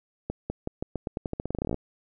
accelerating click train, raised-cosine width 2 ms, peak -16 dBFS, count 21, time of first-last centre 0.3-1.744 s, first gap 200 ms, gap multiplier 0.87, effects none

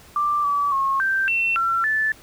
sine tone with pitch steps, 1179 / 1148 / 1086 / 1566 / 2701 / 1354 / 1749 Hz, D6 / D6 / C#6 / G6 / E7 / E6 / A6, +6 / -40 / -36 / -2 / +42 / +46 / -11 cents, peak -18 dBFS, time 0.16-2.12 s, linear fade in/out 2 ms, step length 280 ms, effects pink hiss -48 dBFS RMS until 2.22 s

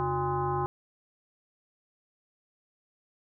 sine tone with frequency modulation, 587.3 Hz, D5, in tune, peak -26 dBFS, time 0-0.66 s, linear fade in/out 0 ms, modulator 225 Hz, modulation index 2.5, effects none

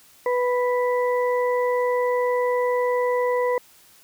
harmonic tone, 493.9 Hz, B4, in tune, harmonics 1 / 2 / 4, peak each -20 / -26 / -32 dBFS, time 0.26-3.58 s, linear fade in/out 2 ms, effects white hiss -53 dBFS RMS until 4.03 s

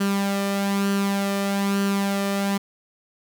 sawtooth tone with flanger, 198.5 Hz, G3, 22 cents sharp, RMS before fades -23 dBFS, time 0-2.58 s, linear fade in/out 10 ms, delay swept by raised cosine 0.67 to 1.67 ms, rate 1.1 Hz, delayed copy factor +0.5, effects none

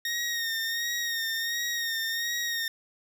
20% pulse tone with vibrato, 1854 Hz, A#6, 10 cents flat, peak -23 dBFS, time 0.05-2.68 s, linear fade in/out 2 ms, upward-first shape sine, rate 1.4 Hz, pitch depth 40 cents each way, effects none

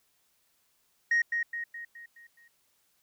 sine tone with echo, 1872 Hz, A#6, 7 cents sharp, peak -20 dBFS, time 1.11-1.22 s, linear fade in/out 5 ms, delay 210 ms, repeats 6, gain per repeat -6 dB, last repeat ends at 2.48 s, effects tanh soft clip ceiling -20 dBFS + white hiss -71 dBFS RMS until 3.02 s

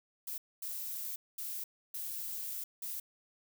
violet noise bursts at uneven times, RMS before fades -40 dBFS, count 5, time 0.27-0.38 / 0.62-1.16 / 1.38-1.64 / 1.94-2.64 / 2.82-3 s, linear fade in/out 5 ms, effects none

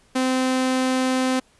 sawtooth tone, 258.4 Hz, C4, 21 cents flat, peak -15 dBFS, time 0.15-1.4 s, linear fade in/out 10 ms, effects pink hiss -58 dBFS RMS until 1.59 s + resampled to 24000 Hz

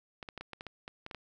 clicks, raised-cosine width 0.3 ms, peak -26 dBFS, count 11, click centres 0.228 / 0.288 / 0.377 / 0.41 / 0.533 / 0.609 / 0.667 / 0.879 / 1.064 / 1.112 / 1.147 s, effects none

